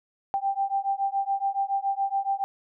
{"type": "beating tone pair", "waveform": "sine", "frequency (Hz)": [784, 791.1], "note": ["G5", "G5"], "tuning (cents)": [0, 16], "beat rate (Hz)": 7.1, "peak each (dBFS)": -27, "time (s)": [0.34, 2.44], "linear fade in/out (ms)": 0, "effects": []}